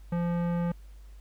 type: tone with tanh clipping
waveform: sine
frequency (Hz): 172.5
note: F3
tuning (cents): -21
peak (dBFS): -28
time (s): 0.12-0.72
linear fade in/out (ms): 5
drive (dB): 17
effects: added 50 Hz sine -45 dBFS peak until 1.2 s + pink hiss -64 dBFS RMS until 1.2 s